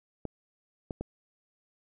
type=clicks; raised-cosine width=2 ms; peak=-21 dBFS; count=3; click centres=0.253 / 0.908 / 1.01 s; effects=none